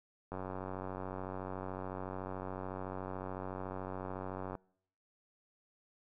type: click train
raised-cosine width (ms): 1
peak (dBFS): -27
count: 398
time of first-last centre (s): 0.32-4.552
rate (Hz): 93.8
effects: noise-tail reverb RT60 0.7 s tail -26 dB re dry